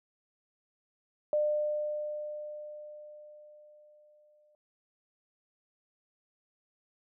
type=tone with exponential decay; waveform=sine; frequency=600 Hz; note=D5; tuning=37 cents sharp; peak=-24 dBFS; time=1.33-4.55 s; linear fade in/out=1 ms; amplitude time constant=700 ms; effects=none